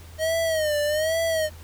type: tone with vibrato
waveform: square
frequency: 624 Hz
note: D#5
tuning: 5 cents sharp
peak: -22 dBFS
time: 0.18-1.5 s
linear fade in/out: 50 ms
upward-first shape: sine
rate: 1.2 Hz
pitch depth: 100 cents each way
effects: added 82 Hz sine -41 dBFS peak until 1.63 s + pink hiss -49 dBFS RMS until 1.63 s